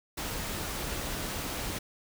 pink noise, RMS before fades -35 dBFS, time 0.17-1.79 s, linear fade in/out 10 ms, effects none

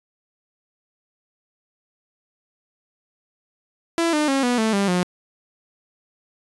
sawtooth tone with pitch steps, 334.6 / 301.6 / 271.8 / 244.9 / 220.8 / 198.95 / 179.31 Hz, E4 / D4 / C#4 / B3 / A3 / G3 / F3, +26 / +46 / -34 / -14 / +6 / +26 / +46 cents, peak -14 dBFS, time 3.98-5.03 s, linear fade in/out 0 ms, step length 150 ms, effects resampled to 24000 Hz

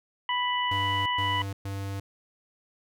harmonic tone, 987.8 Hz, B5, in tune, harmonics 1 / 2 / 3, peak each -27 / -31 / -31 dBFS, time 0.29-1.42 s, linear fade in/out 2 ms
square tone bursts, 98.4 Hz, G2, 7 cents sharp, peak -32 dBFS, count 3, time 0.71-2 s, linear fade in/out 5 ms, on 350 ms, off 120 ms
effects none

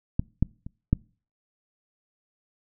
clicks, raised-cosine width 5 ms, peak -10 / -8 / -25 / -7 dBFS, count 4, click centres 0.195 / 0.426 / 0.665 / 0.93 s, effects noise-tail reverb RT60 0.4 s tail -25 dB re dry

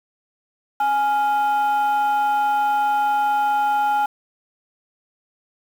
sine tone pair together, 833.2 / 1396.9 Hz, G#5 / F6, +5 / 0 cents, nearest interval major sixth, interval 895 cents, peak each -15 / -24 dBFS, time 0.8-4.06 s, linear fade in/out 5 ms, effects tanh soft clip ceiling -14 dBFS + 7-bit

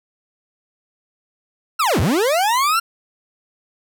40% pulse linear two-way sweep, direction down then up, 1397 to 69.2 to 1397 Hz, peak -14 dBFS, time 1.79-2.8 s, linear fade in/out 10 ms, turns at 2 s, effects none

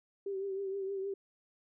sine tone with vibrato, 390 Hz, G4, 9 cents flat, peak -34 dBFS, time 0.26-1.14 s, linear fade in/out 5 ms, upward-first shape triangle, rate 6.4 Hz, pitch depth 50 cents each way, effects none

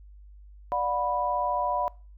sine tone cluster, 589 / 723 / 985 Hz, D5 / F#5 / B5, +5 / -40 / -5 cents, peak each -31 / -29 / -27 dBFS, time 0.72-1.88 s, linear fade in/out 0 ms, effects noise-tail reverb RT60 0.4 s tail -24 dB re dry + added 50 Hz sine -46 dBFS peak until 2.17 s

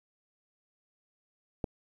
click, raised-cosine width 2 ms, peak -18 dBFS, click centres 1.642 s, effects 10-bit

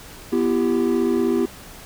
triangle chord, E minor, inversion second, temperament equal with one note detuned, 246.9 / 336.2 / 392 Hz, B3 / E4 / G4, 0 / +34 / 0 cents, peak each -19 dBFS, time 0.32-1.46 s, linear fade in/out 10 ms, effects tanh soft clip ceiling -8 dBFS + pink hiss -41 dBFS RMS until 1.85 s

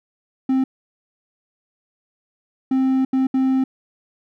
triangle tone bursts at uneven times, 263.1 Hz, C4, 10 cents sharp, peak -13 dBFS, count 4, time 0.49-0.64 / 2.71-3.05 / 3.13-3.27 / 3.34-3.64 s, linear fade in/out 5 ms, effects none

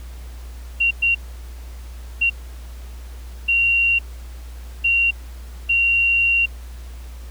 sine tone bursts at uneven times, 2756 Hz, F7, 24 cents flat, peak -14 dBFS, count 6, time 0.8-0.91 / 1.02-1.15 / 2.21-2.3 / 3.48-3.99 / 4.84-5.11 / 5.69-6.46 s, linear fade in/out 10 ms, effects added 60 Hz sine -32 dBFS peak until 7.3 s + pink hiss -47 dBFS RMS until 7.3 s

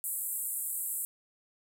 white band-pass noise, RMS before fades -35 dBFS, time 0.04-1.05 s, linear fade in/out 0 ms, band 7700 to 15000 Hz, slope 96 dB/octave, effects none

